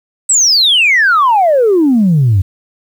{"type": "exponential sweep", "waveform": "sine", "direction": "down", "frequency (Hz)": [8170, 89], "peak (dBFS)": -5, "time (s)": [0.29, 2.42], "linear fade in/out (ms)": 10, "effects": ["tanh soft clip ceiling -3 dBFS", "7-bit"]}